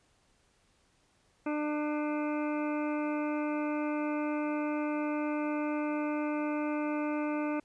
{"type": "harmonic tone with a mistuned harmonic", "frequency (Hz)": 299.3, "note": "D4", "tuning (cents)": 33, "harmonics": [1, 2, 3, 4, 5, 7, 8, 9], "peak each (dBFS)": [-31, -37, -41, -43, -45, -48, -49, -50], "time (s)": [1.46, 7.6], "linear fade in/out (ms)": 5, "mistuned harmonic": 9, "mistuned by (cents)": -70, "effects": ["pink hiss -69 dBFS RMS until 7.64 s", "resampled to 22050 Hz"]}